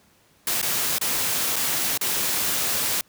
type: noise with dropouts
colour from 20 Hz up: white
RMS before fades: -24 dBFS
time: 0.47-3.01 s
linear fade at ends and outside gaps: 2 ms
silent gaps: 0.616-0.627 / 0.984-1.012 / 1.559-1.563 / 1.976-2.012 s
effects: pink hiss -59 dBFS RMS until 3.08 s + high-pass 80 Hz 12 dB/octave